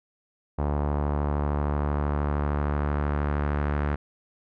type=tone with low-pass filter sweep; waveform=sawtooth; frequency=73 Hz; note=D2; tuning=10 cents flat; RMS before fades=-26 dBFS; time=0.58-3.96 s; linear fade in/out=10 ms; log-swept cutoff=920 to 1600 Hz; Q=1.7; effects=none